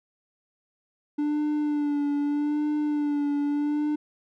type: tone with vibrato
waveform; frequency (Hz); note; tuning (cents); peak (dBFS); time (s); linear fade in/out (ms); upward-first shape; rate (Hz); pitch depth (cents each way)
triangle; 293.7; D4; 0; -21; 1.18-3.96; 10; sine; 0.81; 34
effects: none